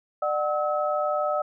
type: tone cluster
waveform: sine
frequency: 598 / 745 / 1289 Hz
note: D5 / F#5 / E6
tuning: +31 / +12 / -39 cents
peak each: -25 / -29 / -28 dBFS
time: 0.22-1.42 s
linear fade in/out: 5 ms
effects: none